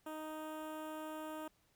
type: tone with notch filter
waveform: 15% pulse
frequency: 311 Hz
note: D#4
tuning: 1 cent flat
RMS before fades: -45 dBFS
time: 0.06-1.48 s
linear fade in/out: 5 ms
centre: 4800 Hz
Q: 0.6
effects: pink hiss -74 dBFS RMS until 1.75 s